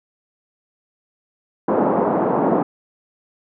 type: band-pass noise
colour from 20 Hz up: pink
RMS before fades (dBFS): -18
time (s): 1.68-2.63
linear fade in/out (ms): 5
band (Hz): 200 to 980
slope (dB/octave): 24
effects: none